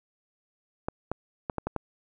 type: clicks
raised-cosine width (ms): 1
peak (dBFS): -15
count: 6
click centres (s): 0.885 / 1.116 / 1.498 / 1.583 / 1.67 / 1.763
effects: none